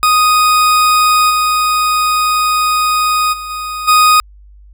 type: tone with level steps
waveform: 40% pulse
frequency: 1244.5 Hz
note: D#6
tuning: in tune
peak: -7 / -10 / -22 / -19 / -5 dBFS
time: 0.03-4.2 s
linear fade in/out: 0 ms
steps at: 1.29 / 3.32 / 3.49 / 3.87 s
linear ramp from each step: 20 ms
effects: added 50 Hz sine -37 dBFS peak until 4.73 s